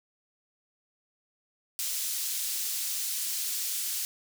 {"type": "high-pass noise", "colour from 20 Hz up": "pink", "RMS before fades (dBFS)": -32, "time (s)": [1.79, 4.05], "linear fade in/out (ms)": 0, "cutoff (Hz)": 5300, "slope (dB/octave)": 12, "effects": []}